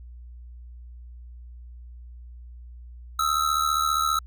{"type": "ring-modulated tone", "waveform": "square", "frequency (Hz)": 1305, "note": "E6", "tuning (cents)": -18, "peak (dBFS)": -19, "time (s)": [3.19, 4.19], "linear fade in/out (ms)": 2, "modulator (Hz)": 37.5, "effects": ["added 60 Hz sine -40 dBFS peak until 4.26 s"]}